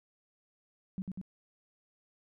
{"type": "tone with echo", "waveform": "sine", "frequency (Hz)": 188.3, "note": "F#3", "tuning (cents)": 31, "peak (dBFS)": -33, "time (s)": [0.98, 1.02], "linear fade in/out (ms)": 0, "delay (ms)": 97, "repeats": 2, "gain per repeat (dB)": -2, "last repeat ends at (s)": 1.214, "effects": []}